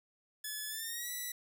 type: tone with pitch glide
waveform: 5% pulse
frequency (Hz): 1717 to 1961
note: A6 to B6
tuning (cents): -43 to -13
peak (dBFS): -28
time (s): 0.44-1.32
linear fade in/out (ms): 5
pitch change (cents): +230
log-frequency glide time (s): 0.68-1.11
effects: none